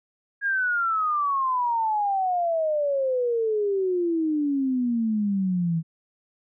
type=exponential sweep; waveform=sine; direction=down; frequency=1648 to 160.3 Hz; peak=-21 dBFS; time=0.41-5.83 s; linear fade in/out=50 ms; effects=none